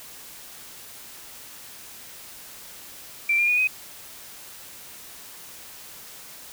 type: tone with pitch steps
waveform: sine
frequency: 2349 / 2403 / 2457 / 2513 Hz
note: D7 / D7 / D#7 / D#7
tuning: 0 / +39 / -22 / +17 cents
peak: -18 dBFS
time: 3.29-3.674 s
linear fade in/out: 5 ms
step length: 96 ms
effects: white hiss -43 dBFS RMS until 6.52 s